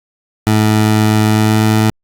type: tone with pitch glide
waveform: 20% pulse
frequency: 107.8 to 108.99 Hz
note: A2 to A2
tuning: -35 to -16 cents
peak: -4 dBFS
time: 0.47-1.9 s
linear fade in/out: 0 ms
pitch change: +19 cents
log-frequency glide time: 1.3-1.63 s
effects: Opus 48 kbps